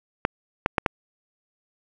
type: clicks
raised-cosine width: 0.5 ms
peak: -4 dBFS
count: 4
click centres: 0.251 / 0.661 / 0.782 / 0.862 s
effects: none